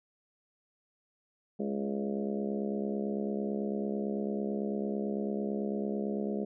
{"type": "harmonic tone with a mistuned harmonic", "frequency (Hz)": 69, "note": "C#2", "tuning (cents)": -7, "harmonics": [3, 4, 5, 6, 7, 8, 9, 10], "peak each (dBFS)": [-33, -44, -40, -37, -46, -43, -44, -48], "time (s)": [1.59, 6.45], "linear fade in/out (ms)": 10, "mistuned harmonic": 7, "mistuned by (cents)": 20, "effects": []}